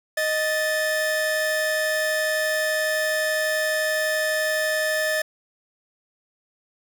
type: tone pair together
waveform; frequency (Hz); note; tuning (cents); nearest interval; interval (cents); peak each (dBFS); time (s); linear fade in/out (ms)
45% pulse; 622.3 / 1755.1; D#5 / A6; 0 / -5; octave + tritone; 1795; -24; 0.17-5.22; 5
effects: none